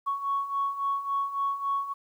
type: beating tone pair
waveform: sine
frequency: 1108.7 / 1112.3 Hz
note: C#6 / C#6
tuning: 0 / +6 cents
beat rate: 3.6 Hz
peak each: -32 / -27 dBFS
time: 0.06-1.94 s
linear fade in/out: 20 ms
effects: tanh soft clip ceiling -19 dBFS + 10-bit